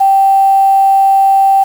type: tone with quantisation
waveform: sine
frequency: 781 Hz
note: G5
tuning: 7 cents flat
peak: -5 dBFS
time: 0-1.64 s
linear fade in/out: 10 ms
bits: 5
effects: none